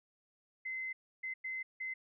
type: tone bursts at uneven times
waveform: sine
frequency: 2057 Hz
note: C7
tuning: 30 cents flat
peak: -37 dBFS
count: 4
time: 0.65-0.93 / 1.23-1.34 / 1.44-1.63 / 1.8-1.94 s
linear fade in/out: 10 ms
effects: none